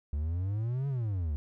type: exponential two-way sweep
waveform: triangle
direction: up then down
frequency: 70.3 to 142.4 to 70.3 Hz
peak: -27 dBFS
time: 0.13-1.36 s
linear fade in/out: 0 ms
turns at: 0.88 s
effects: none

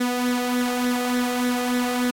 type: tone with flanger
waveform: sawtooth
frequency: 246.9 Hz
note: B3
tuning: in tune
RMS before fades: -23 dBFS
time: 0-2.11 s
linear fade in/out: 10 ms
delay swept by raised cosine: 0.52 to 1.62 ms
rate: 3.4 Hz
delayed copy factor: +0.55
effects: AAC 64 kbps

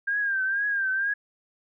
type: tone with vibrato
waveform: sine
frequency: 1598 Hz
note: G6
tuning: 33 cents sharp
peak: -23 dBFS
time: 0.07-1.14 s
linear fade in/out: 10 ms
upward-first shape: triangle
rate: 2.1 Hz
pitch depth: 87 cents each way
effects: none

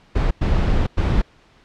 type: noise bursts at uneven times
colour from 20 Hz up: brown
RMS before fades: -17 dBFS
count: 3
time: 0.15-0.31 / 0.41-0.87 / 0.97-1.22 s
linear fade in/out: 10 ms
effects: pink hiss -53 dBFS RMS until 1.64 s + low-pass 4000 Hz 12 dB/octave

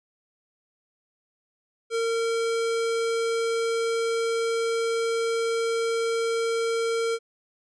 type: tone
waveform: square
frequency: 458.2 Hz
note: A#4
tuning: 30 cents flat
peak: -24 dBFS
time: 1.9-7.19 s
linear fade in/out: 50 ms
effects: resampled to 22050 Hz

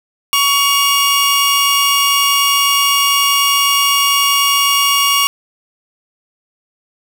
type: tone pair together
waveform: sawtooth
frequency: 1123 / 2833 Hz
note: C#6 / F7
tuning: +22 / +24 cents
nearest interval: octave + major third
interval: 1602 cents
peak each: -10 dBFS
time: 0.33-5.27 s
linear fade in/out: 0 ms
effects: 7-bit

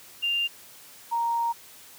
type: tone pair in turn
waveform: sine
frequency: 2794 / 932.4 Hz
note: F7 / A#5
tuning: 0 / 0 cents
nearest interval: octave + perfect fifth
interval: 1900 cents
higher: first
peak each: -23 dBFS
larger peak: neither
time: 0.22-0.48 / 1.11-1.53 s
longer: second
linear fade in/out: 20 ms
effects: white hiss -49 dBFS RMS until 1.98 s + high-pass 80 Hz 12 dB/octave

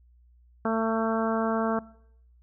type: harmonic tone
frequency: 223.9 Hz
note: A3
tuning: 30 cents sharp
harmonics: 1 / 2 / 3 / 4 / 5 / 6 / 7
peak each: -27 / -30 / -31 / -34 / -34 / -34 / -40 dBFS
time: 0.65-1.79 s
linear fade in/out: 2 ms
effects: noise-tail reverb RT60 0.7 s tail -21 dB re dry + added 60 Hz sine -55 dBFS peak until 2.42 s

